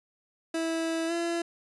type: tone with pitch glide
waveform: 30% pulse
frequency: 327.2 to 338.9 Hz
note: E4 to E4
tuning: -13 to +48 cents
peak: -25 dBFS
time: 0.54-1.42 s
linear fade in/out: 5 ms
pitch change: +61 cents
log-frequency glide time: 1.07-1.12 s
effects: resampled to 24000 Hz